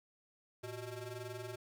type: ring-modulated tone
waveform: 25% pulse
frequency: 246.9 Hz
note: B3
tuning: in tune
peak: -36 dBFS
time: 0.63-1.56 s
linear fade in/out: 10 ms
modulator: 134 Hz
effects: none